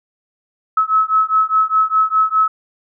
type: beating tone pair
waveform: sine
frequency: 1290 / 1294.9 Hz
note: E6 / E6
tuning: -38 / -31 cents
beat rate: 4.9 Hz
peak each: -15 dBFS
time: 0.77-2.48 s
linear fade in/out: 5 ms
effects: none